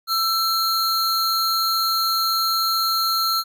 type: tone pair together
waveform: square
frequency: 1333 / 4232 Hz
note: E6 / C8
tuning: +19 / +19 cents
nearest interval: octave + minor sixth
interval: 2000 cents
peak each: -22 dBFS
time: 0.07-3.44 s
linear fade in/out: 50 ms
effects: none